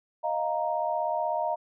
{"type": "chord", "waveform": "sine", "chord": "Eb suspended second", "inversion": "none", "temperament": "equal", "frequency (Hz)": [622.3, 698.5, 932.3], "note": ["Eb5", "F5", "Bb5"], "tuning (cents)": [0, 0, 0], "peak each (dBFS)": -30, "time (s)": [0.23, 1.56], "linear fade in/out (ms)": 20, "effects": []}